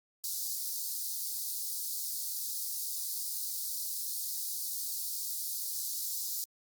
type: high-pass noise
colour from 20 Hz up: white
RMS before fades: -36 dBFS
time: 0.24-6.44 s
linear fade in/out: 0 ms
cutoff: 4200 Hz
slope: 48 dB/octave
effects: Opus 48 kbps